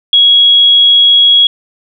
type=tone; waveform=sine; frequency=3322 Hz; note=G#7; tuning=in tune; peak=-3 dBFS; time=0.13-1.47 s; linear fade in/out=2 ms; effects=none